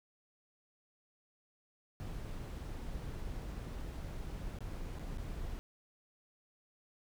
brown noise with dropouts, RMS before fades -42 dBFS, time 2-5.59 s, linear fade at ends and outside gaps 0 ms, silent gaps 4.587-4.606 / 4.988-4.995 / 5.173-5.182 s, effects none

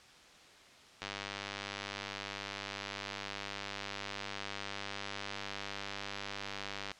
click train, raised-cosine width 0.2 ms, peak -21 dBFS, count 590, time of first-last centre 1.02-6.916 s, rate 99.9 Hz, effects white hiss -57 dBFS RMS until 6.99 s + low-pass 5000 Hz 12 dB/octave

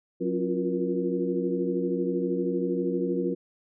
sine tone cluster, 182.8 / 272.1 / 345.4 / 358.1 / 474.5 Hz, F#3 / C#4 / F4 / F4 / A#4, -21 / -32 / -19 / +43 / +31 cents, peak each -31 dBFS, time 0.2-3.35 s, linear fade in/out 20 ms, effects none

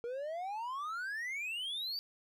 triangle exponential sweep, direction up, 462.4 to 4699 Hz, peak -35 dBFS, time 0.04-1.99 s, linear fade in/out 0 ms, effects none

